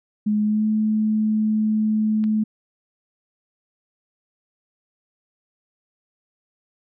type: tone with pitch glide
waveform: sine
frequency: 210.8 to 215.7 Hz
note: G#3 to A3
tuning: +26 to -34 cents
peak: -17 dBFS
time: 0.26-2.44 s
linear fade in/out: 10 ms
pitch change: +40 cents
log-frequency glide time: 0.43-0.66 s
type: click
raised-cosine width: 0.3 ms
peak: -26 dBFS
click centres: 2.24 s
effects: none